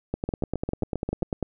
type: two click trains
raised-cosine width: 2 ms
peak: -14 / -13 dBFS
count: 8 / 14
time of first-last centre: 0.29-1.223 / 0.14-1.427 s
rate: 7.5 / 10.1 Hz
effects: none